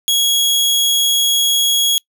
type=tone; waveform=sawtooth; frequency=3322 Hz; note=G#7; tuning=in tune; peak=-9 dBFS; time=0.08-1.98 s; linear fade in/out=0 ms; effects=noise-tail reverb RT60 0.1 s tail -26 dB re dry